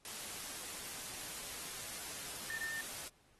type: tone in noise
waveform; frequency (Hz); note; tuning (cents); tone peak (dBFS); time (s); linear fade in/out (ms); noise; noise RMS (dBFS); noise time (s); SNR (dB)
sine; 1800; A6; +39; -39; 2.5-2.81; 2; white; -45; 0.05-3.08; +3
effects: pink hiss -70 dBFS RMS until 3.39 s + AAC 32 kbps